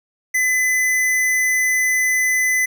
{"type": "tone", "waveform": "square", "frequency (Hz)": 2015, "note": "B6", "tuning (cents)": 34, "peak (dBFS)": -16, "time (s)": [0.34, 2.66], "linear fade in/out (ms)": 10, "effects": []}